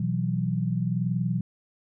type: chord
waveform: sine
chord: B suspended fourth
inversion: none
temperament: just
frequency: 123.47 / 164.63 / 185.21 Hz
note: B2 / E3 / F#3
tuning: 0 / -2 / +2 cents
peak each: -28 dBFS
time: 0-1.41 s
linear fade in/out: 5 ms
effects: none